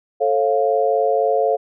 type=chord; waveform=sine; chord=A augmented; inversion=none; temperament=equal with one note detuned; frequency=440 / 543.9 / 698.5 Hz; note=A4 / C#5 / E#5; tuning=0 / -33 / 0 cents; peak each=-19 dBFS; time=0.2-1.57 s; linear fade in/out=20 ms; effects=none